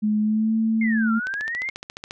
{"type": "tone with pitch glide", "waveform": "sine", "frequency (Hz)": [212.3, 222.5], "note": ["G#3", "A3"], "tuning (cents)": [38, 20], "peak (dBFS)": -18, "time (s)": [0.02, 1.2], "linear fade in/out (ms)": 20, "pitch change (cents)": 82, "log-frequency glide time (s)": [0.2, 0.55]}
{"type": "exponential two-way sweep", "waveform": "sine", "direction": "down then up", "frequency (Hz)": [2167, 1343, 2167], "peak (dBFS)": -25, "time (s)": [0.81, 1.7], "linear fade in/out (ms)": 5, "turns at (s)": 1.12}
{"type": "click train", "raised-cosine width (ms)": 0.2, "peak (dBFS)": -17, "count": 13, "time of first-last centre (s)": [1.27, 2.109], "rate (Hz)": 14.3}
{"effects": []}